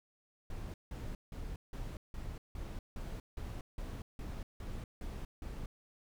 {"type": "noise bursts", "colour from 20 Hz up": "brown", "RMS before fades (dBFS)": -42, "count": 13, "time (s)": [0.5, 5.66], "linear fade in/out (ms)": 2, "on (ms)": 240, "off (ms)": 170, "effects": []}